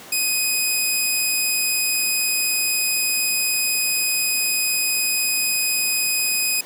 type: tone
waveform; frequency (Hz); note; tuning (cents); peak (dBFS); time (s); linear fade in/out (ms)
10% pulse; 2504; D#7; +10; -10; 0.12-6.61; 5
effects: pink hiss -40 dBFS RMS until 6.65 s + high-pass 200 Hz 12 dB/octave